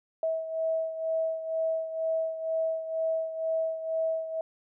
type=beating tone pair; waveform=sine; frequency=646 / 648.1 Hz; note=E5 / E5; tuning=-35 / -30 cents; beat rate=2.1 Hz; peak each=-28 / -34 dBFS; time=0.23-4.41 s; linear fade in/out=2 ms; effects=none